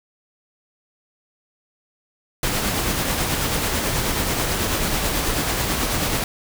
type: noise with tremolo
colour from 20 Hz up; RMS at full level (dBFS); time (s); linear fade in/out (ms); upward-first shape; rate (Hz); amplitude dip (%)
pink; -21; 2.43-6.24; 2; sine; 9.2; 30
effects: none